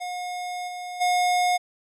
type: tone with level steps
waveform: square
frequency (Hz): 720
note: F#5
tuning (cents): -47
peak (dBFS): -30 / -33 / -20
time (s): 0-1.58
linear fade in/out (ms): 20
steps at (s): 0.67 / 1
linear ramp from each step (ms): 20
effects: low-pass 10000 Hz 12 dB/octave